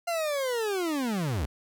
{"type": "linear sweep", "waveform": "40% pulse", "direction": "down", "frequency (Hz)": [698.5, 58.27], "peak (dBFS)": -26, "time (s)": [0.07, 1.46], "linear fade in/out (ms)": 10, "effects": ["10-bit"]}